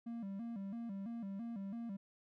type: tone with vibrato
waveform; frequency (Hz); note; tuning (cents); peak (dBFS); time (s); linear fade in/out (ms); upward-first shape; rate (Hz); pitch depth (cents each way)
triangle; 213.7; G#3; +50; -39; 0.06-1.97; 10; square; 3; 150
effects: none